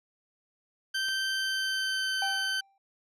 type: tone with pitch glide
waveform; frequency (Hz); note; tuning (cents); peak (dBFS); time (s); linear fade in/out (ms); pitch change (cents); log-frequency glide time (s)
20% pulse; 1556 to 1539; G6 to G6; -13 to -32; -23; 0.94-2.61; 10; -19; 1.31-2.14
type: click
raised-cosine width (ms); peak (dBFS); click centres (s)
0.2; -27; 1.086
type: tone with exponential decay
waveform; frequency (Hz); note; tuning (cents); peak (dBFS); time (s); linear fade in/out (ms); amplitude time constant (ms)
triangle; 785; G5; +2; -27; 2.22-2.78; 2; 120
effects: low-pass 9000 Hz 12 dB/octave